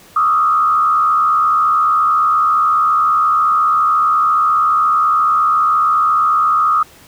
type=tone with frequency modulation; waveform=sine; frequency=1244.5 Hz; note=D#6; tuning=in tune; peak=-10 dBFS; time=0.16-6.83 s; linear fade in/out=5 ms; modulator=74.4 Hz; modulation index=0.86; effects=pink hiss -43 dBFS RMS until 7.07 s + high-pass 60 Hz 12 dB/octave